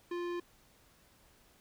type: tone with tanh clipping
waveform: sine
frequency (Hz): 349.2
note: F4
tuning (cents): 0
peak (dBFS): -37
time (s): 0.11-0.4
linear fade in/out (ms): 5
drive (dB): 18
effects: pink hiss -65 dBFS RMS until 1.6 s